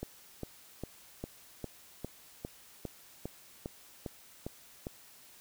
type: click train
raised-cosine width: 2 ms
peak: -24 dBFS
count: 13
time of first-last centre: 0.03-4.869 s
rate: 2.48 Hz
effects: white hiss -57 dBFS RMS until 5.4 s